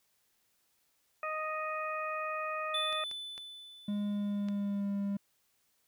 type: harmonic tone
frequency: 622.3 Hz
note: D#5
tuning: in tune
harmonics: 1 / 2 / 3 / 4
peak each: -39 / -36 / -44 / -42 dBFS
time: 1.23-3.04 s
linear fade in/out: 2 ms
type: tone with exponential decay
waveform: triangle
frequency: 3500 Hz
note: A7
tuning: 10 cents flat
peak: -29 dBFS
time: 2.74-4.81 s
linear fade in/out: 5 ms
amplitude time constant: 450 ms
type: clicks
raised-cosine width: 0.2 ms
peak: -30 dBFS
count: 4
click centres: 2.927 / 3.113 / 3.379 / 4.486 s
type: tone with pitch glide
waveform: triangle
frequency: 205.6 to 200.2 Hz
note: G#3 to G3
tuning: -17 to +37 cents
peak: -29 dBFS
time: 3.88-5.17 s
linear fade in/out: 5 ms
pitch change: -46 cents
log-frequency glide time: 4.06-4.89 s
effects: white hiss -74 dBFS RMS until 5.87 s